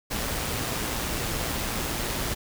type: noise with amplitude modulation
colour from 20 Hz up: pink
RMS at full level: -28 dBFS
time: 0.1-2.35 s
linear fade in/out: 20 ms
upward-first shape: sine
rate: 116 Hz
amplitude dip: 30%
effects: none